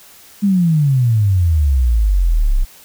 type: exponential sweep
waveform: sine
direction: down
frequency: 207.7 to 30.87 Hz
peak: -10 dBFS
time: 0.42-2.65 s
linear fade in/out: 20 ms
effects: white hiss -43 dBFS RMS until 2.84 s